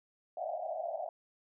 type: band-pass noise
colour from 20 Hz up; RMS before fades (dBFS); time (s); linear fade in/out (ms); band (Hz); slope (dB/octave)
white; -38; 0.37-1.09; 2; 610 to 740; 96
effects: none